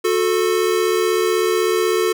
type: tone pair together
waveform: square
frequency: 363.9 / 440 Hz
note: F#4 / A4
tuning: -29 / 0 cents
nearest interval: minor third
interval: 329 cents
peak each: -19 dBFS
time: 0.04-2.13 s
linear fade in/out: 10 ms
effects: none